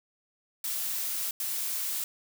blue noise bursts at uneven times, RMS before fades -32 dBFS, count 2, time 0.64-1.31 / 1.4-2.04 s, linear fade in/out 2 ms, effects none

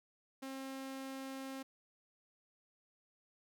sawtooth tone, 267.5 Hz, C4, 38 cents sharp, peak -39 dBFS, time 0.42-1.63 s, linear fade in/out 10 ms, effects none

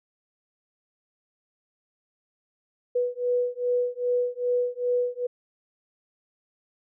sine beating tone pair, 490 / 492.5 Hz, B4 / B4, -14 / -5 cents, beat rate 2.5 Hz, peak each -26 dBFS, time 2.95-5.27 s, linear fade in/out 10 ms, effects none

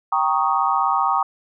sine chord, Eb dominant seventh, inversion first, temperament equal, 784 / 932.3 / 1108.7 / 1244.5 Hz, G5 / Bb5 / Db6 / Eb6, 0 / 0 / 0 / 0 cents, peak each -22 dBFS, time 0.12-1.23 s, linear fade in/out 5 ms, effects none

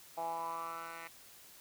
10% pulse tone with band-pass filter sweep, 165.8 Hz, E3, 10 cents sharp, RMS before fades -41 dBFS, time 0.17-1.08 s, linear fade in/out 10 ms, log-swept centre 760 to 1800 Hz, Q 5.7, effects white hiss -57 dBFS RMS until 1.6 s

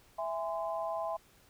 sine chord, E augmented, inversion none, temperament just, 659.3 / 824.1 / 1030.1 Hz, E5 / G#5 / B#5, 0 / -14 / -27 cents, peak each -35 / -39 / -39 dBFS, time 0.18-1.17 s, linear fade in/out 10 ms, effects pink hiss -63 dBFS RMS until 1.49 s

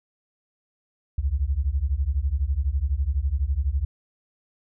sine beating tone pair, 63.4 / 75.4 Hz, B1 / D2, +46 / +46 cents, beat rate 12 Hz, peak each -24 dBFS, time 1.18-3.85 s, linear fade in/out 5 ms, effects none

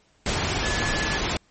sine tone in noise, 1717 Hz, A6, 43 cents flat, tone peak -29 dBFS, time 0.63-1.18 s, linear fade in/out 2 ms, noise pink, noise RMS -25 dBFS, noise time 0.26-1.37 s, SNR -7 dB, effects pink hiss -62 dBFS RMS until 1.5 s + MP3 32 kbps

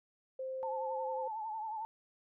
sine tone with pitch glide, 523.3 to 520 Hz, C5 to C5, 0 to -11 cents, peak -37 dBFS, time 0.39-1.28 s, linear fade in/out 5 ms, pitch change -11 cents, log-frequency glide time 0.97-1.09 s
sine tone with vibrato, 874 Hz, A5, 12 cents flat, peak -37 dBFS, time 0.63-1.85 s, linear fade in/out 0 ms, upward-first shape triangle, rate 11 Hz, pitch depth 76 cents each way
effects none

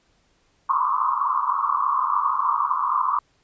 white band-pass noise, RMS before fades -22 dBFS, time 0.69-3.19 s, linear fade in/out 2 ms, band 980 to 1200 Hz, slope 96 dB/octave, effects pink hiss -64 dBFS RMS until 3.43 s + resampled to 16000 Hz

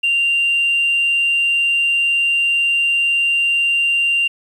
sine tone, 2779 Hz, F7, 9 cents flat, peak -12 dBFS, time 0.03-4.28 s, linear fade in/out 10 ms, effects tanh soft clip ceiling -10 dBFS + 8-bit

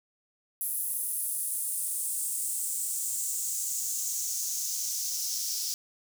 white noise with high-pass filter sweep, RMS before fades -32 dBFS, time 0.61-5.74 s, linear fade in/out 0 ms, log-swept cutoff 11000 to 5300 Hz, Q 3.5, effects none

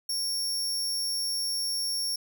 sawtooth tone, 5500 Hz, F8, 27 cents flat, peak -25 dBFS, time 0.09-2.16 s, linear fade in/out 5 ms, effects none

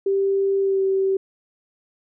sine tone with pitch glide, 392 to 385.5 Hz, G4 to G4, 0 to -29 cents, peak -17 dBFS, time 0.06-1.17 s, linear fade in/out 5 ms, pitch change -29 cents, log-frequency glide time 0.6-0.82 s, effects none

